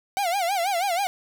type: tone with vibrato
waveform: 45% pulse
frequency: 740 Hz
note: F#5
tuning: in tune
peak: -22 dBFS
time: 0.17-1.07 s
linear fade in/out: 0 ms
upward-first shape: sine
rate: 6.2 Hz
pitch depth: 170 cents each way
effects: none